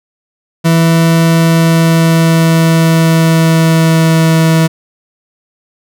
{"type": "tone with pitch glide", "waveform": "40% pulse", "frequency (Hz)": [164.81, 161.89], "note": ["E3", "E3"], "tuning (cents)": [0, -31], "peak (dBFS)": -5, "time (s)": [0.64, 4.68], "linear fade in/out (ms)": 20, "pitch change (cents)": -31, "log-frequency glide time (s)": [1.25, 4.4], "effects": []}